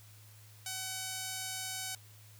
sawtooth tone with band-pass filter, 754 Hz, F#5, 32 cents sharp, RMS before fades -40 dBFS, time 0.66-1.95 s, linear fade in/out 2 ms, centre 8100 Hz, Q 0.88, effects added 106 Hz sine -55 dBFS peak until 2.39 s + white hiss -60 dBFS RMS until 2.39 s

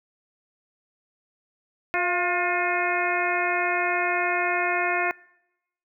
harmonic tone with a mistuned harmonic, 356.7 Hz, F4, 37 cents sharp, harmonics 1 / 2 / 3 / 4 / 5 / 6 / 7, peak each -30 / -27 / -31 / -29 / -29 / -29 / -31 dBFS, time 1.94-5.11 s, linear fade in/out 0 ms, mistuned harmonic 2, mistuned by -40 cents, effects noise-tail reverb RT60 0.9 s tail -25 dB re dry

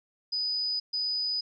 sine tone bursts at uneven times, 4978 Hz, D#8, in tune, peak -27 dBFS, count 2, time 0.32-0.8 / 0.93-1.41 s, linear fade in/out 10 ms, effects none

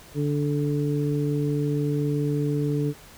harmonic tone, 145.9 Hz, D3, 11 cents flat, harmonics 1 / 2 / 3, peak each -24 / -27 / -29 dBFS, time 0.14-2.94 s, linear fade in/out 50 ms, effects pink hiss -48 dBFS RMS until 3.17 s

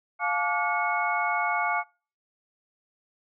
sine tone cluster, 703 / 863 / 1159 / 1433 / 2196 Hz, F5 / A5 / D6 / F6 / C#7, +11 / -34 / -23 / +44 / -17 cents, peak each -30 dBFS, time 0.19-1.84 s, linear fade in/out 50 ms, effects noise-tail reverb RT60 0.4 s tail -26 dB re dry

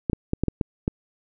clicks, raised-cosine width 3 ms, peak -9 dBFS, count 7, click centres 0.098 / 0.132 / 0.334 / 0.436 / 0.483 / 0.612 / 0.879 s, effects none

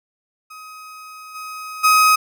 35% pulse tone with level steps, 1262 Hz, D#6, 24 cents sharp, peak -34 / -28 / -9 dBFS, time 0.5-2.16 s, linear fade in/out 10 ms, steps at 1.34 / 1.83 s, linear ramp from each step 20 ms, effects none

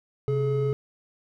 triangle tone pair together, 132.5 / 424.9 Hz, C3 / G#4, +22 / +40 cents, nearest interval octave + minor sixth, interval 2018 cents, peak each -23 dBFS, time 0.28-0.73 s, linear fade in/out 0 ms, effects none

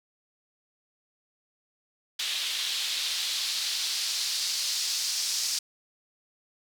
white noise with band-pass filter sweep, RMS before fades -30 dBFS, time 2.19-5.59 s, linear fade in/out 5 ms, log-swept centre 3400 to 5300 Hz, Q 2.2, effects none

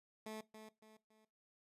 15% pulse tone with echo, 217.5 Hz, A3, 20 cents flat, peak -39 dBFS, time 0.26-0.41 s, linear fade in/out 5 ms, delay 280 ms, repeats 3, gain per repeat -8 dB, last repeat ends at 1.25 s, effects noise-tail reverb RT60 0.2 s tail -18 dB re dry + resampled to 32000 Hz

